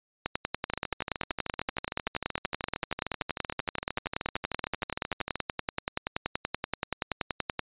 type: two click trains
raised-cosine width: 0.3 ms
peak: -16 / -12 dBFS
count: 62 / 78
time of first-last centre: 0.7-5.356 / 0.26-7.593 s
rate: 13.1 / 10.5 Hz
effects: resampled to 8000 Hz